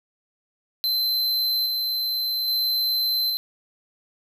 square tone with tremolo, 4082 Hz, C8, 44 cents flat, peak -21 dBFS, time 0.84-3.37 s, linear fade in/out 0 ms, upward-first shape square, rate 0.61 Hz, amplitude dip 25%, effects none

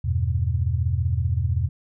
sine chord, E minor, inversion none, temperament equal, 82.41 / 98 / 123.47 Hz, E2 / G2 / B2, 0 / 0 / 0 cents, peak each -23 / -25 / -25 dBFS, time 0.04-1.69 s, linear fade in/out 10 ms, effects none

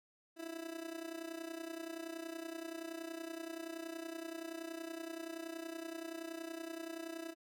30% pulse tone with amplitude modulation, 329.6 Hz, E4, in tune, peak -37 dBFS, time 0.36-7.35 s, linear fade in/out 50 ms, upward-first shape sine, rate 30.6 Hz, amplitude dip 75%, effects none

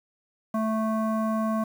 square tone with low-pass filter, 220 Hz, A3, in tune, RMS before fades -26 dBFS, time 0.54-1.64 s, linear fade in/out 5 ms, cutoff 1000 Hz, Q 3.1, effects 8-bit

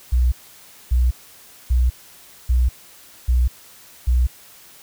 sine tone bursts, 61.7 Hz, B1, 1 cent flat, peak -13 dBFS, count 6, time 0.12-4.27 s, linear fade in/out 10 ms, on 200 ms, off 590 ms, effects white hiss -46 dBFS RMS until 4.82 s

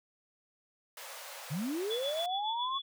pink high-pass noise, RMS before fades -46 dBFS, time 0.97-2.26 s, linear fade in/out 2 ms, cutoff 500 Hz, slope 96 dB/octave
sine linear sweep, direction up, 130 to 1108.7 Hz, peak -32 dBFS, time 1.5-2.79 s, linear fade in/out 20 ms
sine tone with tremolo, 3428 Hz, A7, 46 cents flat, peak -33 dBFS, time 1.9-2.82 s, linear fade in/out 10 ms, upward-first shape triangle, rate 7.2 Hz, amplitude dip 85%
effects none

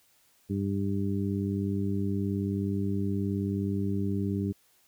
harmonic tone, 99 Hz, G2, 18 cents sharp, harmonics 1 / 2 / 3 / 4, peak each -31 / -30 / -34 / -37 dBFS, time 0.49-4.53 s, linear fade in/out 20 ms, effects white hiss -65 dBFS RMS until 4.87 s

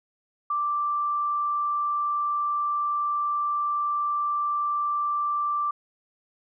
sine tone, 1174.7 Hz, D6, in tune, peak -23 dBFS, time 0.5-5.71 s, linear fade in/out 5 ms, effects none

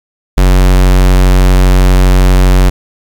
square tone, 46.25 Hz, F#1, in tune, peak -4 dBFS, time 0.37-2.7 s, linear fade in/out 10 ms, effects 7-bit

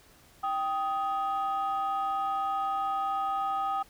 sine tone pair together, 784 / 1251.4 Hz, G5 / D#6, 0 / +10 cents, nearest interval minor sixth, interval 810 cents, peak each -28 / -29 dBFS, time 0.43-3.83 s, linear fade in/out 10 ms, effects tanh soft clip ceiling -23 dBFS + pink hiss -58 dBFS RMS until 3.89 s

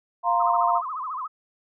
sine chord, F suspended fourth, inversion none, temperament equal, 698.5 / 932.3 / 1046.5 Hz, F5 / Bb5 / C6, 0 / 0 / 0 cents, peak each -23 dBFS, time 0.23-0.82 s, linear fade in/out 50 ms
sine tone with vibrato, 1134 Hz, C#6, 39 cents sharp, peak -28 dBFS, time 0.39-1.28 s, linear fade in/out 20 ms, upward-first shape sine, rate 14 Hz, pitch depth 220 cents each way
effects none

